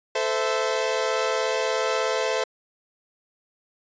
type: chord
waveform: sawtooth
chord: A minor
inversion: none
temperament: equal with one note detuned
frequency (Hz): 440 / 516.6 / 659.3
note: A4 / C5 / E5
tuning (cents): 0 / -22 / 0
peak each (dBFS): -23 / -22 / -24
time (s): 0.15-2.44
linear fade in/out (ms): 5
effects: resampled to 16000 Hz